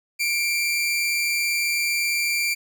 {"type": "tone pair together", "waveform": "sawtooth", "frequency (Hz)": [2201, 2359], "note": ["C#7", "D7"], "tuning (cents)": [-13, 7], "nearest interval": "minor second", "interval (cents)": 120, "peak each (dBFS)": [-28, -18], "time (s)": [0.19, 2.55], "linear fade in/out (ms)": 20, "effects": []}